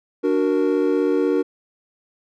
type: chord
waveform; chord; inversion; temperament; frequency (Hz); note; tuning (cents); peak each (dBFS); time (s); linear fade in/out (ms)
triangle; D augmented; none; equal; 293.7 / 370 / 466.2; D4 / F#4 / A#4; 0 / 0 / 0; -19; 0.23-1.43; 20
effects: none